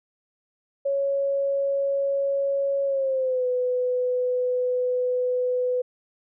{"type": "tone with pitch glide", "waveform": "sine", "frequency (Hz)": [554.4, 499.7], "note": ["C#5", "B4"], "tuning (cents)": [0, 20], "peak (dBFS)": -21, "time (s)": [0.85, 5.82], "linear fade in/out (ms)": 10, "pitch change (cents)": -180, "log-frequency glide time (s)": [2.85, 3.47], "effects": []}